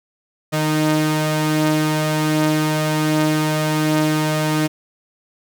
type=tone pair together; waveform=sawtooth; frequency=153.9 / 309.1 Hz; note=D#3 / D#4; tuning=-19 / -11 cents; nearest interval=octave; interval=1208 cents; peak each=-15 dBFS; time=0.52-4.68 s; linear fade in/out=20 ms; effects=none